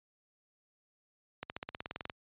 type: accelerating click train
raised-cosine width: 0.3 ms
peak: -22 dBFS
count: 13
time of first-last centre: 1.43-2.098 s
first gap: 69 ms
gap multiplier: 0.96
effects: high-pass 60 Hz 12 dB/octave + resampled to 8000 Hz